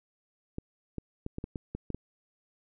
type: clicks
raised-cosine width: 3 ms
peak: -22 dBFS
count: 9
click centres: 0.584 / 0.983 / 1.264 / 1.384 / 1.441 / 1.558 / 1.75 / 1.903 / 1.946 s
effects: none